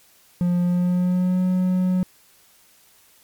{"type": "tone with pitch glide", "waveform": "triangle", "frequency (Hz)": [176.4, 183.57], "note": ["F3", "F#3"], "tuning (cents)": [18, -13], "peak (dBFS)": -15, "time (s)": [0.41, 2.03], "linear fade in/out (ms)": 0, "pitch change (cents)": 69, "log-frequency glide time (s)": [0.63, 1.42], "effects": ["white hiss -55 dBFS RMS until 3.23 s", "MP3 96 kbps"]}